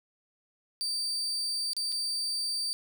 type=tone with dropouts; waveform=35% pulse; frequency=4641 Hz; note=D8; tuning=21 cents flat; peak=-28 dBFS; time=0.81-2.73 s; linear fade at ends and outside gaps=0 ms; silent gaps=1.733-1.766 / 1.92-1.924 s; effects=none